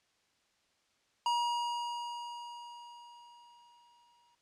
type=tone with exponential decay; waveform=square; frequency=953 Hz; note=A#5; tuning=38 cents sharp; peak=-28 dBFS; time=1.26-4.35 s; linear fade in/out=2 ms; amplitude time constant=670 ms; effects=white hiss -73 dBFS RMS until 4.41 s + low-pass 6000 Hz 12 dB/octave